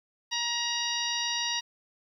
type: harmonic tone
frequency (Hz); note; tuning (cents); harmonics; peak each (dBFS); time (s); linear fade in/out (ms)
947; A#5; +27; 1 / 2 / 3 / 4 / 5 / 6; -37 / -36 / -34 / -33 / -36 / -35; 0.31-1.61; 20
effects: 10-bit